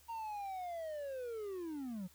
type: linear sweep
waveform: triangle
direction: down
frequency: 932.3 to 173 Hz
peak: -38 dBFS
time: 0.08-2.08 s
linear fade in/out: 20 ms
effects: added 73 Hz sine -68 dBFS peak until 2.14 s + white hiss -65 dBFS RMS until 2.14 s